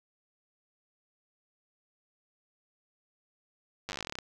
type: slowing click train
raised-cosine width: 0.2 ms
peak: -19 dBFS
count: 17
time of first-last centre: 3.89-4.187 s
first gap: 9 ms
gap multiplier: 1.09
effects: none